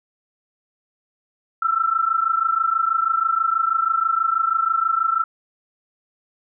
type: tone pair together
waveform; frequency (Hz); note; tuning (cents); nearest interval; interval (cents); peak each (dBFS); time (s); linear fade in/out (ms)
sine; 1320.8 / 1347; E6 / E6; +3 / +37; unison; 34; -20; 1.62-5.24; 5
effects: none